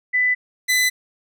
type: tone pair in turn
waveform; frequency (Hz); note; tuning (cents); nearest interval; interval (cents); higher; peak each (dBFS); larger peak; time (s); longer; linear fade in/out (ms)
sine / sawtooth; 1996 / 2006; B6 / B6; +18 / +26; unison; 8; second; -15 / -12; second; 0.13-0.35 / 0.68-0.9; neither; 20
effects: none